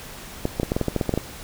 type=clicks; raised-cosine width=2 ms; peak=-8 dBFS; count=12; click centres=0.454 / 0.599 / 0.632 / 0.719 / 0.765 / 0.813 / 0.883 / 0.963 / 1.012 / 1.093 / 1.139 / 1.176 s; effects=pink hiss -39 dBFS RMS until 1.43 s